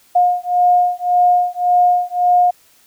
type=beating tone pair; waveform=sine; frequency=714 / 715.8 Hz; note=F5 / F5; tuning=+38 / +42 cents; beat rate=1.8 Hz; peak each=-14 dBFS; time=0.15-2.51 s; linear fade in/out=10 ms; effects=white hiss -52 dBFS RMS until 2.86 s